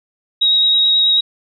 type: tone with vibrato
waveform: sine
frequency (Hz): 3800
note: A#7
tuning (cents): +33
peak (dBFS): -10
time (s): 0.41-1.21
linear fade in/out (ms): 10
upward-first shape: triangle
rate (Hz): 9.3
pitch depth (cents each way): 15
effects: none